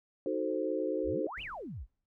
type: chord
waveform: sine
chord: D# diminished seventh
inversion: none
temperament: equal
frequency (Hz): 311.1 / 370 / 440 / 523.3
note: D#4 / F#4 / A4 / C5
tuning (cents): 0 / 0 / 0 / 0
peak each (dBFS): -35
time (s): 0.26-1.27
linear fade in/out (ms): 2
type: exponential two-way sweep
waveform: sine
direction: up then down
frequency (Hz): 38.89 to 3136 to 38.89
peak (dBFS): -39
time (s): 1.03-1.87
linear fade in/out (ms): 50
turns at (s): 1.42
type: noise with exponential decay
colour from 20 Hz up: brown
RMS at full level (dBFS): -49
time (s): 1.37-2.06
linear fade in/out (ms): 5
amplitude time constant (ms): 150
effects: noise-tail reverb RT60 0.1 s tail -20 dB re dry